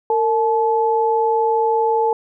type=tone pair together; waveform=sine; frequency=456.3 / 863 Hz; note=A#4 / A5; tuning=-37 / -34 cents; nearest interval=major seventh; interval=1103 cents; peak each=-17 dBFS; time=0.1-2.13 s; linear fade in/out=2 ms; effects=none